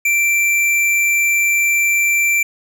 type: tone with tanh clipping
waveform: sine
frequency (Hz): 2349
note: D7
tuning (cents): 0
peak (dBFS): -14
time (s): 0.05-2.43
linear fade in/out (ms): 5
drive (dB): 17
effects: none